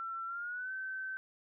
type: tone with pitch glide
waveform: sine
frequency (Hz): 1347 to 1538.4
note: E6 to G6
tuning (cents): +37 to -33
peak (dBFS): -37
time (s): 0-1.17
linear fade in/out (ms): 0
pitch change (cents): +230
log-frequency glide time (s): 0.25-0.72
effects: none